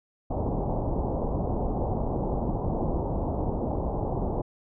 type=low-pass noise; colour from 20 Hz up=pink; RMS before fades=-28 dBFS; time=0.3-4.42 s; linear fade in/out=10 ms; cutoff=910 Hz; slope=48 dB/octave; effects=none